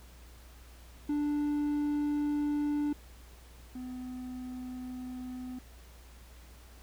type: tone pair in turn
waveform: triangle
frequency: 293.7 / 252.7 Hz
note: D4 / B3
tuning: 0 / +40 cents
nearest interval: minor third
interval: 260 cents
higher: first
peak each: -26 / -36 dBFS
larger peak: first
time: 1.09-2.93 / 3.75-5.59 s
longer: neither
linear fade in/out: 5 ms
effects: added 60 Hz sine -51 dBFS peak until 6.82 s + pink hiss -58 dBFS RMS until 6.82 s